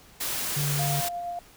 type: noise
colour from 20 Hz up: white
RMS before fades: -30 dBFS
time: 0.2-1.09 s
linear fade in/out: 10 ms
type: tone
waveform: triangle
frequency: 144 Hz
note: D3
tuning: 34 cents flat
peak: -24 dBFS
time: 0.56-1.01 s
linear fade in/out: 10 ms
type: tone with tremolo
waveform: sine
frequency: 699 Hz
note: F5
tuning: 1 cent sharp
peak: -29 dBFS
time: 0.79-1.39 s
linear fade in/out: 2 ms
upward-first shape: sine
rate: 8.6 Hz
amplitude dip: 25%
effects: pink hiss -53 dBFS RMS until 1.56 s